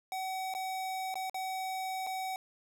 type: tone with dropouts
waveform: square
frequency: 756 Hz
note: F#5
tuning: 37 cents sharp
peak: -35 dBFS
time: 0.12-2.36 s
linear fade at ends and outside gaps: 1 ms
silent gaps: 0.539-0.549 / 1.142-1.155 / 1.297-1.344 / 2.066-2.07 s
effects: none